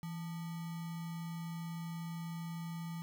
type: tone with sample-and-hold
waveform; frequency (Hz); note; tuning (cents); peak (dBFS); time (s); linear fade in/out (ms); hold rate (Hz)
sine; 166.3; E3; +16; -39; 0.03-3.02; 0; 1050
effects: none